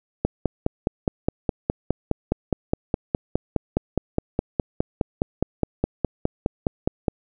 click train, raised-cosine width 2 ms, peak -6 dBFS, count 34, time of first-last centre 0.25-7.082 s, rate 4.83 Hz, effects none

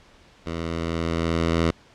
10% pulse tone with level ramp, 83 Hz, E2, 12 cents sharp, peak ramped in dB -20 to -10 dBFS, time 0.46-1.71 s, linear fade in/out 5 ms, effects pink hiss -53 dBFS RMS until 1.94 s + low-pass 5000 Hz 12 dB/octave

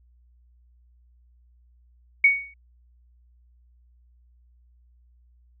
sine tone with exponential decay, 2233 Hz, C#7, 12 cents sharp, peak -10 dBFS, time 2.24-2.54 s, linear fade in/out 5 ms, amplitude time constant 64 ms, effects added 60 Hz sine -55 dBFS peak until 5.6 s

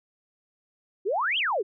sine exponential two-way sweep, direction up then down, 348.7 to 3340 to 348.7 Hz, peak -23 dBFS, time 1.05-1.63 s, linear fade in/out 20 ms, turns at 1.38 s, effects none

